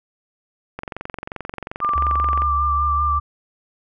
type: click train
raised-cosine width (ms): 0.5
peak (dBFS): -14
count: 38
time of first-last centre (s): 0.79-2.42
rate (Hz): 22.7
type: tone with vibrato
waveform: sine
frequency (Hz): 1181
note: D6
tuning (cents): +9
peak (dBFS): -17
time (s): 1.81-3.2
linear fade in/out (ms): 20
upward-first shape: sine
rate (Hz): 5.1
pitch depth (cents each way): 24
type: tone with pitch glide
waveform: sine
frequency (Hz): 71.3 to 73.52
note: C#2 to D2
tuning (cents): +49 to +2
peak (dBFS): -22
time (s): 1.95-3.2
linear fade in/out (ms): 10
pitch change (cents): +53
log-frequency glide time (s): 2.62-3.05
effects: none